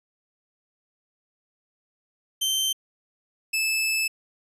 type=tone pair in turn; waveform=sawtooth; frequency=3114 / 2619 Hz; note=G7 / E7; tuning=-12 / -12 cents; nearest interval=minor third; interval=300 cents; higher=first; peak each=-19 dBFS; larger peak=neither; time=2.41-2.73 / 3.53-4.08 s; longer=second; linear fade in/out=10 ms; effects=resampled to 32000 Hz